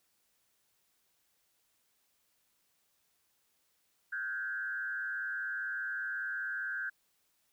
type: tone with frequency modulation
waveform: sine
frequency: 1556 Hz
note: G6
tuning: 13 cents flat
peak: -34 dBFS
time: 4.12-6.9 s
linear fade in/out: 10 ms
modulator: 105 Hz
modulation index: 1
effects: white hiss -75 dBFS RMS until 7.52 s